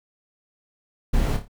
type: noise with echo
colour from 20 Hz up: brown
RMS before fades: -21 dBFS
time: 1.13-1.37 s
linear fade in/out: 10 ms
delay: 28 ms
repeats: 4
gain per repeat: -7 dB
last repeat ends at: 1.482 s
effects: none